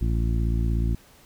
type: harmonic tone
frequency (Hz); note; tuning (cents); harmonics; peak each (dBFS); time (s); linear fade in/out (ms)
56.6; A1; +50; 1 / 2 / 3 / 4 / 5 / 6; -22 / -27 / -33 / -34 / -39 / -38; 0.01-0.95; 5
effects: pink hiss -54 dBFS RMS until 1.25 s